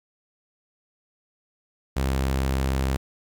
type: tone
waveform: sawtooth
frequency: 66.5 Hz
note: C2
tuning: 29 cents sharp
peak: -18 dBFS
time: 1.96-2.97 s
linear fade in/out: 10 ms
effects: 10-bit